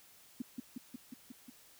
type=tone with echo; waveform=sine; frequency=247.9 Hz; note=B3; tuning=7 cents sharp; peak=-34 dBFS; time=0.4-0.42 s; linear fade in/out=5 ms; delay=180 ms; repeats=6; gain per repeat=-2 dB; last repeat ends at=1.5 s; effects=white hiss -61 dBFS RMS until 1.79 s